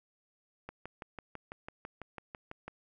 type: click train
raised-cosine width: 0.5 ms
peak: -27 dBFS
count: 13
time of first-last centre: 0.69-2.68 s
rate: 6.03 Hz
effects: none